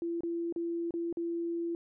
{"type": "tone with dropouts", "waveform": "sine", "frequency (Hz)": 338.5, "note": "E4", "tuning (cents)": 46, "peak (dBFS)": -31, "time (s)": [0.02, 1.75], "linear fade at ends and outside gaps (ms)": 1, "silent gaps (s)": [[0.207, 0.234], [0.525, 0.561], [0.908, 0.939], [1.127, 1.171]], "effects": []}